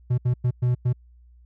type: tone bursts at uneven times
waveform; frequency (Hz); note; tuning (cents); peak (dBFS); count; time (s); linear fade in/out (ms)
triangle; 123.47; B2; 0; -16; 5; 0.1-0.18 / 0.25-0.34 / 0.44-0.51 / 0.62-0.75 / 0.85-0.93; 10
effects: added 60 Hz sine -49 dBFS peak until 1.45 s